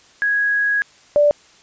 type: tone pair in turn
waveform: sine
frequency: 1659 / 586.5 Hz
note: G#6 / D5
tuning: -2 / -2 cents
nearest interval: octave + tritone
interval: 1800 cents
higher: first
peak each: -15 / -10 dBFS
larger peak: second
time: 0.22-0.82 / 1.16-1.31 s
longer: first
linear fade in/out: 0 ms
effects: white hiss -50 dBFS RMS until 1.62 s + resampled to 16000 Hz